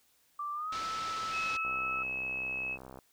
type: tone with pitch glide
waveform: sine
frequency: 1174.7 to 1311 Hz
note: D6 to E6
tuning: 0 to -10 cents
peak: -34 dBFS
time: 0.39-2.03 s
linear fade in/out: 5 ms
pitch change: +190 cents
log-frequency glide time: 0.53-0.77 s
type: low-pass noise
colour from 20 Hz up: white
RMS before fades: -43 dBFS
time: 0.72-1.57 s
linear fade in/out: 5 ms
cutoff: 5300 Hz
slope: 24 dB/octave
type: tone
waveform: sine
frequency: 2578 Hz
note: E7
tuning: 39 cents flat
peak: -33 dBFS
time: 1.31-2.78 s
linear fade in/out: 50 ms
type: click train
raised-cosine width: 1 ms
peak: -33 dBFS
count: 88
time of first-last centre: 1.65-2.988 s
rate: 65 Hz
effects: white hiss -69 dBFS RMS until 3.12 s